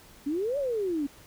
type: exponential two-way sweep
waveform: sine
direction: up then down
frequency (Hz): 272.2 to 587.3 to 272.2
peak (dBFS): -26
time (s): 0.26-1.07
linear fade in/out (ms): 10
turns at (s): 0.58
effects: pink hiss -53 dBFS RMS until 1.26 s